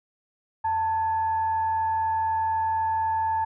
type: tone with frequency modulation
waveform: sine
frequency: 888 Hz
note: A5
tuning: 16 cents sharp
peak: -22 dBFS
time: 0.64-3.45 s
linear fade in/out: 10 ms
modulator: 801 Hz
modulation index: 0.24
effects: none